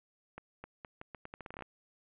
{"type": "accelerating click train", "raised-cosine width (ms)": 0.5, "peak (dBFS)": -29, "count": 15, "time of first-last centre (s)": [0.38, 1.623], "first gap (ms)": 260, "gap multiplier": 0.8, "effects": ["resampled to 8000 Hz", "10-bit"]}